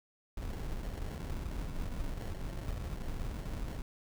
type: noise with sample-and-hold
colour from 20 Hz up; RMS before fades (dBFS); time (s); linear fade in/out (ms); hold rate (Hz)
brown; -38; 0.37-3.82; 2; 1225
effects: none